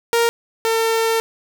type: tone pair in turn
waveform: sawtooth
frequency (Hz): 466.2 / 451.6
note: A#4 / A4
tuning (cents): 0 / +45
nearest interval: minor second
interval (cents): 55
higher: first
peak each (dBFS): -10 / -12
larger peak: first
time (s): 0.13-0.29 / 0.65-1.2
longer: second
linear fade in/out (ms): 0
effects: none